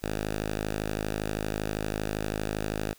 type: tone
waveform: 5% pulse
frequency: 52.6 Hz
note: G#1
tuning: 23 cents sharp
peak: -18 dBFS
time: 0.02-2.94 s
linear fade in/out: 20 ms
effects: white hiss -58 dBFS RMS until 2.98 s